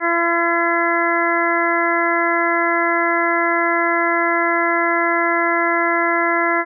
harmonic tone, 339.3 Hz, F4, 50 cents flat, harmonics 1 / 2 / 3 / 4 / 5 / 6, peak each -22 / -22 / -22 / -22 / -22 / -22 dBFS, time 0-6.65 s, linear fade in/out 50 ms, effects none

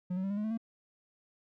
triangle tone with pitch steps, 180.7 / 187.72 / 195.02 / 202.6 / 210.5 / 218.6 / 227.1 Hz, F#3 / F#3 / G3 / G#3 / G#3 / A3 / A#3, -41 / +25 / -9 / -43 / +24 / -11 / -45 cents, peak -29 dBFS, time 0.1-0.576 s, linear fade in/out 10 ms, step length 68 ms, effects none

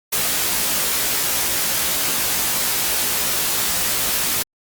white noise with comb filter, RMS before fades -20 dBFS, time 0.12-4.43 s, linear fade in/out 10 ms, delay 17 ms, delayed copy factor +0.85, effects Opus 48 kbps

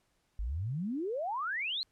sine exponential sweep, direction up, 47.39 to 4289 Hz, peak -32 dBFS, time 0.39-1.83 s, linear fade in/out 0 ms, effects pink hiss -75 dBFS RMS until 1.91 s + low-pass 11000 Hz 12 dB/octave

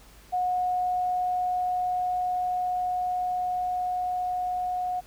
sine tone with level ramp, 727 Hz, F#5, 31 cents flat, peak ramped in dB -23 to -26 dBFS, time 0.32-5.01 s, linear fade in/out 20 ms, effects added 50 Hz sine -53 dBFS peak until 5.06 s + pink hiss -54 dBFS RMS until 5.06 s

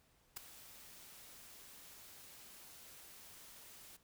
white noise with ADSR envelope, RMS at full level -41 dBFS, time 0.36-3.97 s, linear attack 11 ms, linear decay 7 ms, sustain -16 dB, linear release 11 ms, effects pink hiss -72 dBFS RMS until 4.03 s

